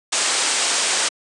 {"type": "low-pass noise", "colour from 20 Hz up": "white", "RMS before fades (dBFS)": -20, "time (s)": [0.12, 1.09], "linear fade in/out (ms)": 10, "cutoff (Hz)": 9200, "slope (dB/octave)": 96, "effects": ["high-pass 400 Hz 12 dB/octave"]}